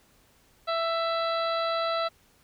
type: harmonic tone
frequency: 663 Hz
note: E5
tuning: 10 cents sharp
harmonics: 1 / 2 / 3 / 4 / 5 / 6 / 7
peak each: -28 / -29 / -40 / -42 / -43 / -36 / -45 dBFS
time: 0.67-2.09 s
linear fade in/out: 20 ms
effects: pink hiss -62 dBFS RMS until 2.43 s